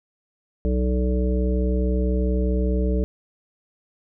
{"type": "harmonic tone with a mistuned harmonic", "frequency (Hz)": 62.3, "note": "B1", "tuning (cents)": 16, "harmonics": [1, 3, 5, 7, 9], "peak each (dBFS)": [-20, -26, -30, -28, -33], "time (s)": [0.65, 3.04], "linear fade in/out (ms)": 0, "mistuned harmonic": 9, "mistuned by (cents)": 44, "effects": []}